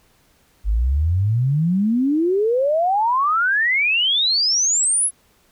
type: exponential sweep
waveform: sine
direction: up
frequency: 48.65 to 11000 Hz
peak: -15 dBFS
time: 0.64-5.11 s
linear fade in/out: 50 ms
effects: pink hiss -58 dBFS RMS until 5.51 s